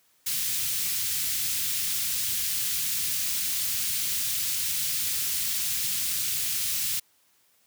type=band-stop noise; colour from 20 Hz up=white; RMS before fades=-28 dBFS; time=0.26-7 s; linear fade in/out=10 ms; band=130 to 2600 Hz; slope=12 dB/octave; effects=white hiss -65 dBFS RMS until 7.66 s + high-pass 80 Hz 12 dB/octave